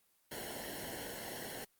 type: noise with comb filter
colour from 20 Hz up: pink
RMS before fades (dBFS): -43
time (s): 0.31-1.65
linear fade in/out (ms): 10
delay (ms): 0.82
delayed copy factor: -1
effects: white hiss -73 dBFS RMS until 1.79 s + Opus 32 kbps